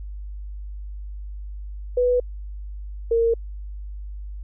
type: tone pair in turn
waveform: sine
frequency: 493.9 / 460.9 Hz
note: B4 / A#4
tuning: 0 / -20 cents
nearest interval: minor second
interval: 120 cents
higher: first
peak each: -16 dBFS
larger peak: neither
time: 1.97-2.2 / 3.11-3.34 s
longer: neither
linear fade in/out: 5 ms
effects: added 50 Hz sine -31 dBFS peak until 4.43 s